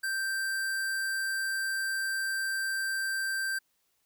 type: tone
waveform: square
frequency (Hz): 1568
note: G6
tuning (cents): 0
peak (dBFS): -30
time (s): 0.03-3.59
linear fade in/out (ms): 10
effects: white hiss -74 dBFS RMS until 4.05 s